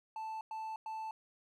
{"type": "tone bursts", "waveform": "triangle", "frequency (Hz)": 880, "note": "A5", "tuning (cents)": 0, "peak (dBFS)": -37, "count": 3, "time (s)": [0.16, 1.11], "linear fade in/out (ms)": 2, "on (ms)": 250, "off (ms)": 100, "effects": []}